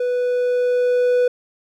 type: tone with level ramp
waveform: triangle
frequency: 493.9 Hz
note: B4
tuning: in tune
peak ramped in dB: -16 to -11 dBFS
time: 0-1.28 s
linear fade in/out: 5 ms
effects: none